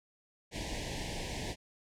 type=band-stop noise; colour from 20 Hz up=pink; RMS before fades=-38 dBFS; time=0.51-1.56 s; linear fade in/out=50 ms; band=980 to 1700 Hz; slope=96 dB/octave; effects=low-pass 7000 Hz 12 dB/octave